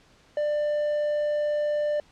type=tone; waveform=triangle; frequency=594 Hz; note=D5; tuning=20 cents sharp; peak=-21 dBFS; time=0.37-2 s; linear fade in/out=2 ms; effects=pink hiss -58 dBFS RMS until 2.11 s + low-pass 6000 Hz 12 dB/octave